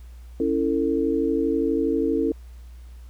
sine chord, A major, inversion first, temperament equal with one note detuned, 277.2 / 329.6 / 448.5 Hz, C#4 / E4 / A4, 0 / 0 / +33 cents, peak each -24 dBFS, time 0.4-2.32 s, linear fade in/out 2 ms, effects added 60 Hz sine -39 dBFS peak until 3.09 s + pink hiss -59 dBFS RMS until 3.09 s

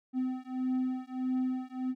triangle beating tone pair, 255.8 / 257.4 Hz, C4 / C4, -39 / -28 cents, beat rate 1.6 Hz, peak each -31 / -31 dBFS, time 0.13-1.95 s, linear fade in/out 50 ms, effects none

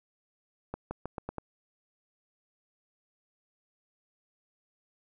accelerating click train, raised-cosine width 1 ms, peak -21 dBFS, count 6, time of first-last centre 0.74-1.383 s, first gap 170 ms, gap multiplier 0.86, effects none

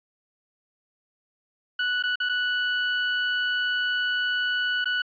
30% pulse tone with dropouts, 1479 Hz, F#6, 1 cent flat, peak -20 dBFS, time 1.79-5.02 s, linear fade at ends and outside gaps 5 ms, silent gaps 2.026-2.036 / 2.157-2.201 / 2.29-2.294 / 4.844-4.856 s, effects resampled to 11025 Hz

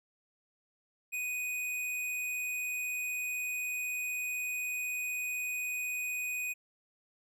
square tone, 2489 Hz, D#7, in tune, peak -34 dBFS, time 1.12-6.54 s, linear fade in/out 20 ms, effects none

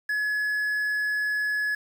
triangle tone with quantisation, 1697 Hz, G#6, 37 cents sharp, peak -22 dBFS, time 0.09-1.75 s, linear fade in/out 5 ms, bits 8, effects none

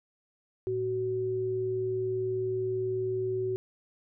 sine tone pair together, 113.4 / 375 Hz, A#2 / F#4, -47 / +23 cents, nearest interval octave + major sixth, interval 2070 cents, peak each -37 / -28 dBFS, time 0.67-3.56 s, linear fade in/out 0 ms, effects none

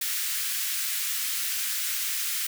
white high-pass noise, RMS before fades -29 dBFS, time 0.01-2.47 s, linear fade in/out 5 ms, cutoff 1500 Hz, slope 24 dB/octave, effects none

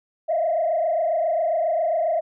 sine tone with frequency modulation, 658 Hz, E5, 3 cents flat, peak -18 dBFS, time 0.28-2.21 s, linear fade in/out 20 ms, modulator 27.4 Hz, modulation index 1.5, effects tanh soft clip ceiling -14 dBFS

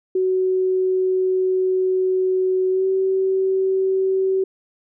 sine tone with pitch glide, 373.2 to 381 Hz, F#4 to G4, +15 to -49 cents, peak -16 dBFS, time 0.15-4.44 s, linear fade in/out 5 ms, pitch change +36 cents, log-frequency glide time 2.7-2.86 s, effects none

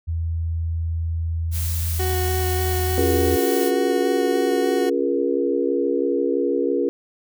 sine tone, 82.4 Hz, E2, in tune, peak -21 dBFS, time 0.07-3.37 s, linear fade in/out 20 ms
blue noise, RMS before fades -30 dBFS, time 1.51-3.72 s, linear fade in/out 50 ms
30% pulse tone with vibrato, 370 Hz, F#4, in tune, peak -21 dBFS, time 1.99-4.9 s, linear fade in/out 10 ms, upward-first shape square, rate 3.4 Hz, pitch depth 9 cents each way
sine chord, Bb minor seventh, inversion first, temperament equal with one note detuned, 277.2 / 349.2 / 415.3 / 478.4 Hz, Db4 / F4 / Ab4 / Bb4, 0 / 0 / 0 / +45 cents, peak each -24 / -24 / -24 / -23 dBFS, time 2.98-6.89 s, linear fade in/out 0 ms
effects none

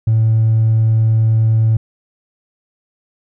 sine tone with hard clipping, 111.3 Hz, A2, 20 cents sharp, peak -10 dBFS, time 0.07-1.77 s, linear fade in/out 5 ms, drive 1 dB, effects none

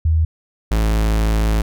sine / 45% pulse tone pair in turn, 80 / 53.99 Hz, D#2 / A1, +49 / -32 cents, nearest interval perfect fifth, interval 681 cents, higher first, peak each -12 / -14 dBFS, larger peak first, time 0.05-0.25 / 0.71-1.62 s, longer second, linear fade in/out 5 ms, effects none

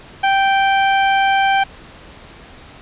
sawtooth tone, 782 Hz, G5, 4 cents flat, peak -8 dBFS, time 0.23-1.64 s, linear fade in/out 10 ms, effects pink hiss -40 dBFS RMS until 2.81 s + resampled to 8000 Hz

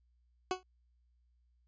20% pulse tone with exponential decay, 370 Hz, F#4, in tune, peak -23 dBFS, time 0.51-0.63 s, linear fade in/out 1 ms, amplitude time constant 25 ms, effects added 60 Hz sine -68 dBFS peak until 1.67 s + resampled to 16000 Hz

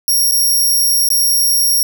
5% pulse tone with dropouts, 5590 Hz, F8, 1 cent sharp, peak -5 dBFS, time 0.08-1.83 s, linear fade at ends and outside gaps 1 ms, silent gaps 0.312-0.32 / 1.088-1.103 s, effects none

